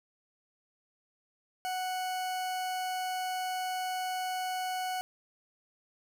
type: tone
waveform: 40% pulse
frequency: 740 Hz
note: F#5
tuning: in tune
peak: -31 dBFS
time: 1.65-5.01 s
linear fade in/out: 0 ms
effects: none